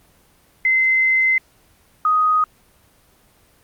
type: tone pair in turn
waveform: sine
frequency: 2062 / 1249.2 Hz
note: C7 / D#6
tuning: -26 / +7 cents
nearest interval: major sixth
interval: 867 cents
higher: first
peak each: -13 dBFS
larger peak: neither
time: 0.65-1.38 / 2.05-2.44 s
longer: first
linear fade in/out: 2 ms
effects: pink hiss -55 dBFS RMS until 3.63 s + Opus 24 kbps